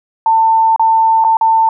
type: tone with dropouts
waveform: sine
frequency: 895 Hz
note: A5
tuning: 29 cents sharp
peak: -7 dBFS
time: 0.26-1.69 s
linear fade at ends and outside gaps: 2 ms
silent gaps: 0.762-0.795 / 1.241-1.247 / 1.37-1.411 s
effects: none